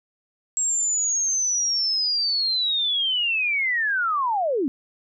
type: linear sweep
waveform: sine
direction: down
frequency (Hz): 7630 to 246.9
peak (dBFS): -20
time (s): 0.57-4.68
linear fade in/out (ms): 0
effects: none